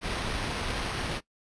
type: noise with sample-and-hold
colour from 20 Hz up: pink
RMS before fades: -32 dBFS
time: 0.01-1.21 s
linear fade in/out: 50 ms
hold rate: 7350 Hz
effects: noise-tail reverb RT60 0.1 s tail -19 dB re dry + resampled to 22050 Hz